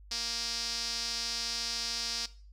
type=tone with band-pass filter; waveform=sawtooth; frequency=233.5 Hz; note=A#3; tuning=3 cents sharp; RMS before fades=-35 dBFS; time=0.11-2.26 s; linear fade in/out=5 ms; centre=5000 Hz; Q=4.9; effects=noise-tail reverb RT60 0.4 s tail -17 dB re dry + added 50 Hz sine -50 dBFS peak until 2.52 s